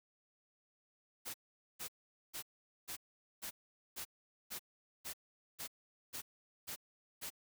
white noise bursts, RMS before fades -44 dBFS, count 12, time 1.25-7.304 s, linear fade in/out 20 ms, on 92 ms, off 450 ms, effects none

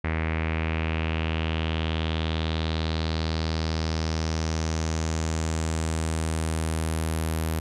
sawtooth tone with low-pass filter sweep, 80.1 Hz, E2, 49 cents flat, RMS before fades -27 dBFS, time 0.04-7.6 s, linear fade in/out 5 ms, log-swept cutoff 2100 to 12000 Hz, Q 3.7, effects none

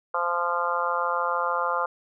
harmonic tone, 173.4 Hz, F3, 12 cents flat, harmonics 3 / 4 / 5 / 6 / 7 / 8, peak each -30 / -34 / -31 / -29 / -28 / -31 dBFS, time 0.14-1.86 s, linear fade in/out 5 ms, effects none

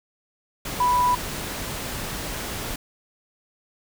sine tone in noise, 987.8 Hz, B5, in tune, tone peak -17 dBFS, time 0.8-1.15 s, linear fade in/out 5 ms, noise pink, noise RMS -31 dBFS, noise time 0.65-2.76 s, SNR +11 dB, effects none

